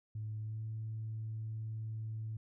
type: tone with pitch glide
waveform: sine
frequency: 108 to 110.14 Hz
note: A2 to A2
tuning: -32 to +2 cents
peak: -37 dBFS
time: 0.15-2.37 s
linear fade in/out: 5 ms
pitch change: +34 cents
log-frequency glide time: 0.4-0.62 s
effects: tanh soft clip ceiling -33 dBFS